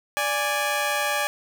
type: tone pair together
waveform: 15% pulse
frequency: 585 / 827.3 Hz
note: D5 / G#5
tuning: -7 / -7 cents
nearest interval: tritone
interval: 600 cents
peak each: -19 dBFS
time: 0.17-1.27 s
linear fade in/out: 0 ms
effects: none